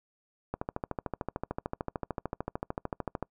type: click train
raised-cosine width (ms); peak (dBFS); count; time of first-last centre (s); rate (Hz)
1; -18; 37; 0.54-3.227; 13.4
effects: noise-tail reverb RT60 0.1 s tail -26 dB re dry